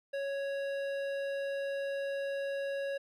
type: tone with hard clipping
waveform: sine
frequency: 554.4 Hz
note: C#5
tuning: in tune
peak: -35 dBFS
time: 0.13-2.98 s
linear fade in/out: 10 ms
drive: 12 dB
effects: none